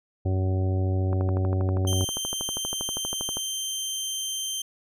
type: harmonic tone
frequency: 93.8 Hz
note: F#2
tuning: 24 cents sharp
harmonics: 1 / 2 / 3 / 4 / 5 / 6 / 7 / 8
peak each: -22 / -37 / -34 / -34 / -45 / -38 / -51 / -41 dBFS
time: 0.25-2.05 s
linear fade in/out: 10 ms
type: click train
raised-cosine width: 1 ms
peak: -19 dBFS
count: 29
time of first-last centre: 1.13-3.37 s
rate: 12.5 Hz
type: tone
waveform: 20% pulse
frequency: 3136 Hz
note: G7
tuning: in tune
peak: -23 dBFS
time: 1.87-4.62 s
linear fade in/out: 5 ms
effects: none